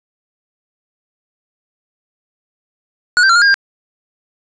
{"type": "tone with pitch steps", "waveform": "square", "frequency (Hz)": [1459, 1563, 1370, 1422, 1623, 1598], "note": ["F#6", "G6", "F6", "F6", "G#6", "G6"], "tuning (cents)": [-25, -6, -34, 31, -40, 33], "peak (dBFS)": -8, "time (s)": [3.17, 3.542], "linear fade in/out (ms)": 0, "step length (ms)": 62, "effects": ["resampled to 16000 Hz", "8-bit"]}